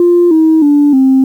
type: tone with pitch steps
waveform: sine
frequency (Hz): 349.2 / 318.4 / 290.3 / 264.6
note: F4 / D#4 / D4 / C4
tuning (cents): 0 / +40 / -20 / +20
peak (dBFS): -3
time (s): 0-1.24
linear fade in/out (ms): 2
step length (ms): 310
effects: tanh soft clip ceiling -1 dBFS + 7-bit